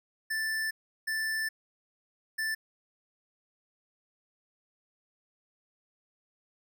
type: tone bursts at uneven times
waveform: square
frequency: 1763 Hz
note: A6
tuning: 3 cents sharp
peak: -30 dBFS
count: 3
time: 0.3-0.71 / 1.07-1.49 / 2.38-2.55 s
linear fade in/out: 10 ms
effects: none